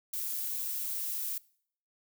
violet noise, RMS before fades -35 dBFS, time 0.13-1.38 s, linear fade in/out 5 ms, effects noise-tail reverb RT60 0.6 s tail -23 dB re dry

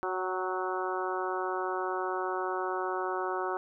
harmonic tone with a mistuned harmonic, 185 Hz, F#3, in tune, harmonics 2 / 3 / 4 / 5 / 6 / 7 / 8, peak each -34 / -40 / -37 / -38 / -38 / -38 / -41 dBFS, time 0.03-3.57 s, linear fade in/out 0 ms, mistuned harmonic 4, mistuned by +20 cents, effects none

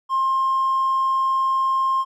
triangle tone, 1062 Hz, C6, 25 cents sharp, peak -14 dBFS, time 0.09-2.05 s, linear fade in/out 50 ms, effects tanh soft clip ceiling -14 dBFS

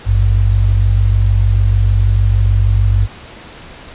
sine tone pair together, 52.5 / 99.1 Hz, G#1 / G2, +19 / +19 cents, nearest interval major seventh, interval 1100 cents, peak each -11 dBFS, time 0.05-3.08 s, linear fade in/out 50 ms, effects pink hiss -35 dBFS RMS until 3.94 s + resampled to 8000 Hz

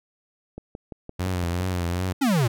click train, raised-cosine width 2 ms, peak -22 dBFS, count 7, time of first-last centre 0.58-1.607 s, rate 5.84 Hz
sawtooth tone with vibrato, 89.2 Hz, F2, 37 cents sharp, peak -20 dBFS, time 1.19-2.13 s, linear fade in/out 10 ms, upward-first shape triangle, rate 2.6 Hz, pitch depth 87 cents each way
square exponential sweep, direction down, 293.7 to 108.9 Hz, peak -19 dBFS, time 2.21-2.48 s, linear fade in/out 10 ms
effects none

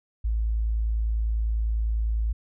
sine tone, 55 Hz, A1, in tune, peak -22 dBFS, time 0.24-2.33 s, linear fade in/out 10 ms, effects none

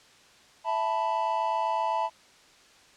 triangle chord, E suspended fourth, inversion none, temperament equal, 659.3 / 880 / 987.8 Hz, E5 / A5 / B5, 0 / 0 / 0 cents, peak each -30 / -26 / -28 dBFS, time 0.64-2.1 s, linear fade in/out 50 ms, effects white hiss -56 dBFS RMS until 2.96 s + low-pass 6000 Hz 12 dB/octave

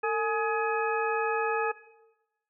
harmonic tone with a mistuned harmonic, 421.1 Hz, G#4, 24 cents sharp, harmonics 1 / 2 / 3 / 4 / 6, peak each -28 / -31 / -33 / -34 / -36 dBFS, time 0.03-1.72 s, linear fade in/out 10 ms, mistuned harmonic 1, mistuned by +120 cents, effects noise-tail reverb RT60 1.0 s tail -17 dB re dry

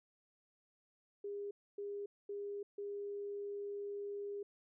sine tone bursts at uneven times, 405.6 Hz, G#4, 41 cents flat, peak -40 dBFS, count 4, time 1.24-1.51 / 1.78-2.06 / 2.29-2.63 / 2.78-4.43 s, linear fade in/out 5 ms, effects none

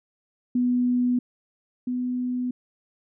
sine tone pair in turn, 246.9 / 249.2 Hz, B3 / B3, 0 / +16 cents, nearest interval unison, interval 16 cents, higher second, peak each -19 / -24 dBFS, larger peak first, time 0.55-1.19 / 1.87-2.51 s, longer neither, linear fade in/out 5 ms, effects none

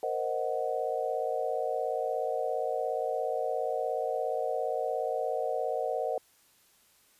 sine chord, C half-diminished seventh, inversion third, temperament equal, 466.2 / 523.3 / 622.3 / 740 Hz, Bb4 / C5 / Eb5 / Gb5, 0 / 0 / 0 / 0 cents, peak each -34 dBFS, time 0.03-6.18 s, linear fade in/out 2 ms, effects white hiss -64 dBFS RMS until 7.19 s + resampled to 32000 Hz

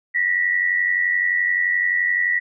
sine tone pair together, 1861 / 1952.6 Hz, A#6 / B6, -3 / -20 cents, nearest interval minor second, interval 83 cents, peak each -23 / -18 dBFS, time 0.14-2.4 s, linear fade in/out 20 ms, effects none

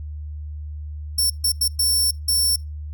15% pulse tone bursts at uneven times, 5430 Hz, F8, 50 cents flat, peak -11 dBFS, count 5, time 1.18-1.3 / 1.44-1.52 / 1.61-1.68 / 1.79-2.11 / 2.28-2.56 s, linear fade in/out 5 ms, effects noise-tail reverb RT60 0.2 s tail -23 dB re dry + added 75 Hz sine -29 dBFS peak until 2.93 s

